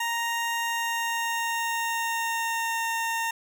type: tone with pitch glide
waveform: 20% pulse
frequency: 932.3 to 915.2 Hz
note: A#5 to A#5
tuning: 0 to -32 cents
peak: -21 dBFS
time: 0-3.31 s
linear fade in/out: 5 ms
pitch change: -32 cents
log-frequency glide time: 0.57-2.85 s
effects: none